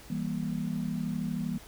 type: chord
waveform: sine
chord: E diminished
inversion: none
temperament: just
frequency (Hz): 164.81 / 197.78 / 237.3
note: E3 / G3 / Bb3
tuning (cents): 0 / +16 / +31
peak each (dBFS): -34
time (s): 0.1-1.58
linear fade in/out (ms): 5
effects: added 50 Hz sine -54 dBFS peak until 1.67 s + pink hiss -51 dBFS RMS until 1.67 s